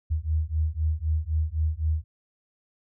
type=beating tone pair; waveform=sine; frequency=76.6 / 80.5 Hz; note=D#2 / E2; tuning=-27 / -41 cents; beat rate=3.9 Hz; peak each=-26 dBFS; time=0.1-2.04 s; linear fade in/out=20 ms; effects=none